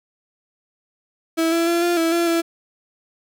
35% pulse tone with pitch steps, 326.8 / 334.4 / 340.9 / 347.4 / 329.1 / 340.7 / 334.3 Hz, E4 / E4 / F4 / F4 / E4 / F4 / E4, -15 / +25 / -42 / -9 / -3 / -43 / +24 cents, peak -15 dBFS, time 1.37-2.42 s, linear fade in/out 20 ms, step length 150 ms, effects none

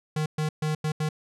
square tone bursts at uneven times, 154 Hz, D#3, 17 cents flat, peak -25 dBFS, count 5, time 0.16-0.26 / 0.38-0.49 / 0.62-0.75 / 0.84-0.92 / 1-1.09 s, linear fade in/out 5 ms, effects low-pass 10000 Hz 12 dB/octave

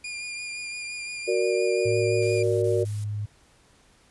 sawtooth tone with vibrato, 2417 Hz, D7, 49 cents sharp, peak -29 dBFS, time 0.04-2.43 s, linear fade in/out 5 ms, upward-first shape triangle, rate 5.8 Hz, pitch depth 24 cents each way
sine chord, Gb augmented, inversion none, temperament equal, 370 / 466.2 / 587.3 Hz, Gb4 / Bb4 / D5, 0 / 0 / 0 cents, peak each -24 / -25 / -28 dBFS, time 1.27-2.85 s, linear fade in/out 20 ms
sine tone with pitch glide, 108.9 to 104.34 Hz, A2 to G#2, -17 to +9 cents, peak -27 dBFS, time 1.85-3.26 s, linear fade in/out 10 ms, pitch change -74 cents, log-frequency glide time 2.15-2.82 s
blue noise bursts, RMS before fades -44 dBFS, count 4, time 2.22-3.04 s, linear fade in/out 2 ms, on 190 ms, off 20 ms
effects pink hiss -59 dBFS RMS until 4.1 s + resampled to 24000 Hz

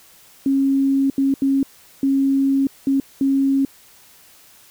sine tone bursts at uneven times, 272.6 Hz, C#4, 29 cents flat, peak -14 dBFS, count 6, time 0.46-1.1 / 1.18-1.34 / 1.42-1.63 / 2.03-2.67 / 2.87-3 / 3.21-3.65 s, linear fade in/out 2 ms, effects white hiss -49 dBFS RMS until 4.7 s

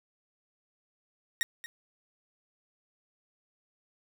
sawtooth tone with echo, 1870 Hz, A#6, 5 cents sharp, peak -22 dBFS, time 1.41-1.43 s, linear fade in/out 0 ms, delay 230 ms, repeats 1, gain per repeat -14 dB, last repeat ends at 1.66 s, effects none

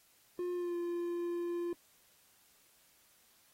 triangle tone with pitch glide, 355.5 to 346.2 Hz, F4 to F4, +31 to -15 cents, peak -32 dBFS, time 0.39-1.73 s, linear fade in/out 2 ms, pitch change -46 cents, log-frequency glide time 0.54-0.76 s, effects white hiss -67 dBFS RMS until 3.53 s + AAC 48 kbps

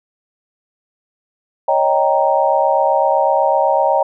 sine chord, Eb dominant seventh, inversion third, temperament equal, 554.4 / 622.3 / 784 / 932.3 Hz, Db5 / Eb5 / G5 / Bb5, 0 / 0 / 0 / 0 cents, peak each -17 dBFS, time 1.68-4.03 s, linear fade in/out 5 ms, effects none

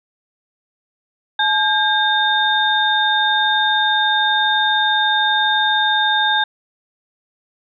sine tone cluster, 855 / 1608 / 3646 Hz, A5 / G6 / A#7, -50 / +44 / -39 cents, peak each -18 dBFS, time 1.39-6.44 s, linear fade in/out 5 ms, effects none

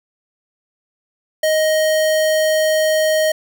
square tone, 625 Hz, D#5, 8 cents sharp, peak -14 dBFS, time 1.43-3.32 s, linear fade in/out 5 ms, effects none

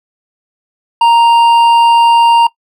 sine tone with hard clipping, 932.3 Hz, A#5, in tune, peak -6 dBFS, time 1.01-2.47 s, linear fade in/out 5 ms, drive 7 dB, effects noise-tail reverb RT60 0.1 s tail -20 dB re dry

